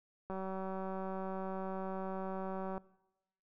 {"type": "click train", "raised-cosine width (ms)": 1, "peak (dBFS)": -28, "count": 472, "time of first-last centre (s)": [0.3, 2.779], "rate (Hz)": 190, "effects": ["noise-tail reverb RT60 0.9 s tail -21 dB re dry"]}